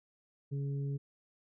harmonic tone, 140 Hz, C#3, 18 cents sharp, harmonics 1 / 2 / 3, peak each -33 / -48 / -47 dBFS, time 0.51-0.98 s, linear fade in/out 20 ms, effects none

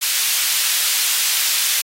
pink high-pass noise, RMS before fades -19 dBFS, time 0.01-1.82 s, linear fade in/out 20 ms, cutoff 2800 Hz, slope 12 dB/octave, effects AAC 48 kbps

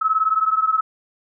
sine beating tone pair, 1288 / 1307 Hz, E6 / E6, -41 / -15 cents, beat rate 19 Hz, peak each -18 / -20 dBFS, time 0.01-0.81 s, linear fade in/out 10 ms, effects none

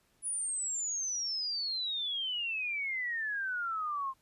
sine exponential sweep, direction down, 10000 to 1046.5 Hz, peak -32 dBFS, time 0.22-4.14 s, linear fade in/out 50 ms, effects pink hiss -71 dBFS RMS until 4.21 s + resampled to 32000 Hz

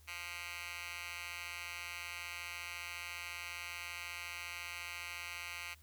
10% pulse tone with high-pass filter, 174.61 Hz, F3, in tune, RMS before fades -45 dBFS, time 0.07-5.75 s, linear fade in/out 20 ms, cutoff 1900 Hz, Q 3.5, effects added 77 Hz sine -60 dBFS peak until 5.82 s + white hiss -67 dBFS RMS until 5.82 s

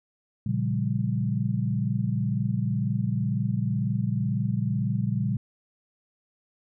sine chord, G half-diminished seventh, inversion first, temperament equal with one note detuned, 116.54 / 138.59 / 174.61 / 198.62 Hz, Bb2 / Db3 / F3 / G3, 0 / 0 / 0 / +23 cents, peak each -27 / -29 / -32 / -29 dBFS, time 0.46-5.37 s, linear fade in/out 5 ms, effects none

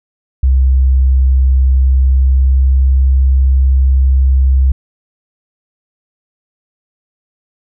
sine tone with pitch glide, 65.41 to 66.06 Hz, C2 to C2, 0 to +17 cents, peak -6 dBFS, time 0.43-4.72 s, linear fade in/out 5 ms, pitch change +17 cents, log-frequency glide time 1.7-2.88 s, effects none

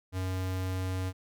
square tone, 93.1 Hz, F#2, 11 cents sharp, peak -31 dBFS, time 0.12-1.13 s, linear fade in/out 50 ms, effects none

